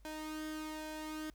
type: tone with flanger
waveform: sawtooth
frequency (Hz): 310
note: D#4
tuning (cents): -6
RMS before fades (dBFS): -43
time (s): 0.05-1.3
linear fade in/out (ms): 0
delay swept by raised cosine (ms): 2 to 2.63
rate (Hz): 1.2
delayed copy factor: +0.55
effects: added 50 Hz sine -58 dBFS peak until 1.34 s + pink hiss -74 dBFS RMS until 1.34 s